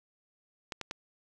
clicks, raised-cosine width 0.2 ms, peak -19 dBFS, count 3, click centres 0.722 / 0.813 / 0.911 s, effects 10-bit

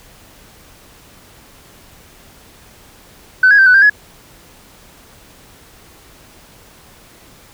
sine tone with pitch steps, 1514 / 1655 / 1562 / 1493 / 1585 / 1686 Hz, F#6 / G#6 / G6 / F#6 / G6 / G#6, +39 / -6 / -7 / +15 / +19 / +26 cents, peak -4 dBFS, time 3.43-3.898 s, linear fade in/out 5 ms, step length 78 ms, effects tanh soft clip ceiling -1 dBFS + pink hiss -44 dBFS RMS until 7.53 s

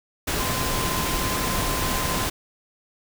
sine tone in noise, 1034 Hz, C6, 21 cents flat, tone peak -31 dBFS, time 0.39-2.27 s, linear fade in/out 10 ms, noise pink, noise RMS -25 dBFS, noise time 0.27-2.3 s, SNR -9 dB, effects none

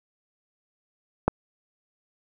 click, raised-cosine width 1 ms, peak -5 dBFS, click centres 1.28 s, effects none

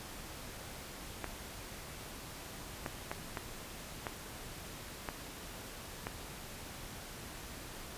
clicks, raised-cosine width 0.5 ms, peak -21 dBFS, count 7, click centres 1.243 / 2.862 / 3.115 / 3.372 / 4.068 / 5.088 / 6.069 s, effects pink hiss -47 dBFS RMS until 7.97 s + resampled to 32000 Hz

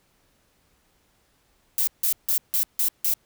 violet noise bursts, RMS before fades -22 dBFS, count 6, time 1.78-3.138 s, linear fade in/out 0 ms, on 93 ms, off 160 ms, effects pink hiss -65 dBFS RMS until 3.25 s

